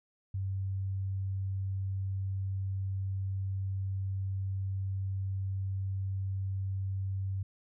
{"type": "tone", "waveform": "sine", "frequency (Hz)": 96.4, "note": "G2", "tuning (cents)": -28, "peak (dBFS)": -31, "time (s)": [0.34, 7.43], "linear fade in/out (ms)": 5, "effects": []}